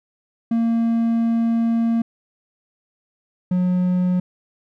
triangle tone pair in turn, 230 / 181.06 Hz, A#3 / F#3, -23 / -37 cents, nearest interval major third, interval 414 cents, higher first, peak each -14 dBFS, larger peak neither, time 0.51-2.02 / 3.51-4.2 s, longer first, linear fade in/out 5 ms, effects none

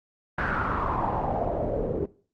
pink noise with low-pass filter sweep, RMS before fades -27 dBFS, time 0.38-2.06 s, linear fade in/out 5 ms, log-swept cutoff 1600 to 420 Hz, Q 4.4, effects noise-tail reverb RT60 0.4 s tail -19 dB re dry + Opus 24 kbps

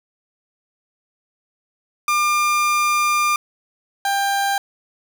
30% pulse tone pair in turn, 1200 / 794.3 Hz, D6 / G5, +37 / +23 cents, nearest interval perfect fifth, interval 714 cents, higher first, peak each -13 / -15 dBFS, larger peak first, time 2.08-3.36 / 4.05-4.58 s, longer first, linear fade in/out 2 ms, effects none

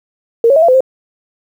sine tone with pitch steps, 462.8 / 554 / 639 / 678 / 511 / 525 Hz, A#4 / C#5 / D#5 / E5 / C5 / C5, -13 / -1 / +46 / +49 / -41 / +6 cents, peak -5 dBFS, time 0.44-0.806 s, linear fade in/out 2 ms, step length 61 ms, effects 7-bit

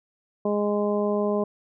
harmonic tone, 206.7 Hz, G#3, 8 cents flat, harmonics 1 / 2 / 3 / 4 / 5, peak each -26 / -25 / -27 / -37 / -34 dBFS, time 0.45-1.44 s, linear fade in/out 5 ms, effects none

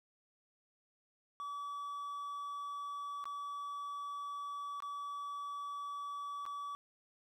triangle tone with dropouts, 1146 Hz, D6, 43 cents flat, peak -38 dBFS, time 1.4-6.75 s, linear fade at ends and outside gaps 0 ms, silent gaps 3.241-3.255 / 4.803-4.823 / 6.454-6.463 s, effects none

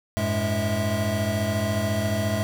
square tone cluster, 94.8 / 109.1 / 208.3 / 653 Hz, F#2 / A2 / G#3 / E5, +43 / -14 / +5 / -17 cents, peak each -29 / -29 / -29 / -29 dBFS, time 0.17-2.43 s, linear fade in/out 0 ms, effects none

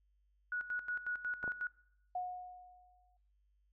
sine tone with tremolo, 1463 Hz, F#6, 20 cents flat, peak -35 dBFS, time 0.52-1.67 s, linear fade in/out 2 ms, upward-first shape square, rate 5.5 Hz, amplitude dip 75%
clicks, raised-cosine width 1 ms, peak -31 dBFS, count 2, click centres 1.441 / 1.478 s
sine tone with exponential decay, 726 Hz, F#5, 33 cents flat, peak -34 dBFS, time 2.15-3.17 s, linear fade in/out 5 ms, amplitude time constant 220 ms
effects noise-tail reverb RT60 0.8 s tail -22 dB re dry + added 50 Hz sine -70 dBFS peak until 3.72 s

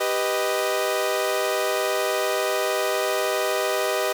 sawtooth chord, G augmented, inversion none, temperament equal with one note detuned, 392 / 495.3 / 622.3 Hz, G4 / B4 / D#5, 0 / +5 / 0 cents, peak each -23 / -23 / -21 dBFS, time 0-4.13 s, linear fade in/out 10 ms, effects 7-bit

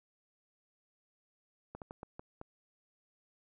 slowing click train, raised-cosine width 1 ms, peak -30 dBFS, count 6, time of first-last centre 1.75-2.414 s, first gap 68 ms, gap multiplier 1.34, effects none

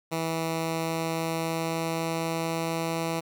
10% pulse tone with pitch glide, 163.1 to 164.71 Hz, E3 to E3, -18 to -1 cents, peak -19 dBFS, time 0.11-3.21 s, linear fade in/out 20 ms, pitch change +17 cents, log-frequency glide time 0.57-2.98 s, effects 10-bit

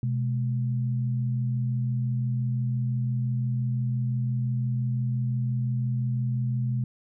sine tone pair together, 125.88 / 211.7 Hz, B2 / G#3, +33 / +33 cents, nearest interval major sixth, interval 900 cents, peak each -24 / -34 dBFS, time 0.03-6.84 s, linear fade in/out 2 ms, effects none

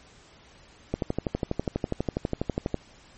click train, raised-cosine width 2 ms, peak -12 dBFS, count 23, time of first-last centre 0.94-2.743 s, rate 12.2 Hz, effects pink hiss -54 dBFS RMS until 3.17 s + MP3 32 kbps

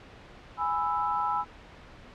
sine chord, E major, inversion first, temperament equal with one note detuned, 830.6 / 993.5 / 1318.5 Hz, G#5 / B5 / E6, 0 / +10 / 0 cents, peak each -30 dBFS, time 0.57-1.45 s, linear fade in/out 50 ms, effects pink hiss -49 dBFS RMS until 2.14 s + low-pass 3000 Hz 12 dB/octave

